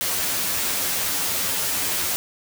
white noise with comb filter, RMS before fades -24 dBFS, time 0.01-2.16 s, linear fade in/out 0 ms, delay 11 ms, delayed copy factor +0.8, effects none

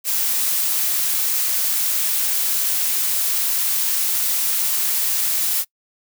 blue noise, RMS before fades -20 dBFS, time 0.04-5.65 s, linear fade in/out 50 ms, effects noise-tail reverb RT60 0.1 s tail -24 dB re dry

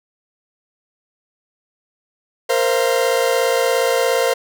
40% pulse chord, Bb suspended second, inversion none, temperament equal with one note detuned, 466.2 / 523.3 / 682.9 Hz, Bb4 / C5 / F5, 0 / 0 / -39 cents, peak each -18 / -17 / -22 dBFS, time 2.49-4.34 s, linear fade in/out 10 ms, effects none

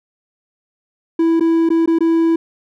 triangle tone with dropouts, 329.6 Hz, E4, in tune, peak -9 dBFS, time 1.19-2.36 s, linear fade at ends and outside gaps 5 ms, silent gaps 1.398-1.407 / 1.691-1.702 / 1.86-1.875 / 1.987-2.006 s, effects none

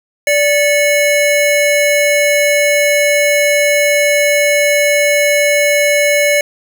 square tone pair together, 582.7 / 2200 Hz, D5 / C#7, -14 / -14 cents, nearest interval octave + major seventh, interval 2300 cents, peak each -12 / -14 dBFS, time 0.27-6.41 s, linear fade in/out 2 ms, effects none

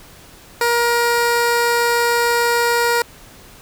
15% pulse tone, 473.2 Hz, A#4, 26 cents sharp, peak -8 dBFS, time 0.61-3.02 s, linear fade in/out 2 ms, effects pink hiss -43 dBFS RMS until 3.61 s

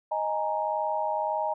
sine chord, D# suspended fourth, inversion none, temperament equal, 622.3 / 830.6 / 932.3 Hz, D#5 / G#5 / A#5, 0 / 0 / 0 cents, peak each -30 dBFS, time 0.11-1.54 s, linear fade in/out 10 ms, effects none

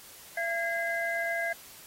sine tone cluster, 675 / 1633 / 2052 Hz, E5 / G#6 / C7, +41 / -30 / -34 cents, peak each -32 / -32 / -34 dBFS, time 0.37-1.53 s, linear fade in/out 5 ms, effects white hiss -50 dBFS RMS until 1.86 s + AAC 48 kbps

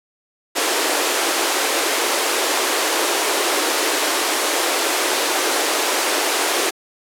pink high-pass noise, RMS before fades -19 dBFS, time 0.55-6.71 s, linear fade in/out 20 ms, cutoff 310 Hz, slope 48 dB/octave, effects low-pass 12000 Hz 12 dB/octave

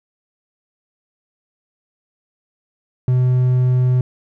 triangle tone, 126.4 Hz, B2, 41 cents sharp, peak -10 dBFS, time 3.08-4.01 s, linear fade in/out 2 ms, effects none

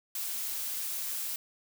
blue noise, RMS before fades -35 dBFS, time 0.15-1.36 s, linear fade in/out 2 ms, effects none

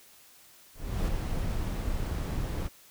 brown noise with ADSR envelope, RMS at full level -27 dBFS, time 0.74-2.69 s, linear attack 340 ms, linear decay 7 ms, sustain -4 dB, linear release 24 ms, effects white hiss -56 dBFS RMS until 2.9 s

